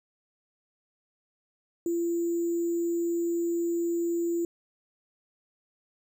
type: tone with sample-and-hold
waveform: sine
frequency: 340.5 Hz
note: F4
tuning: 44 cents flat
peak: -25 dBFS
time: 1.86-4.45 s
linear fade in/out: 2 ms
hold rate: 7350 Hz
effects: none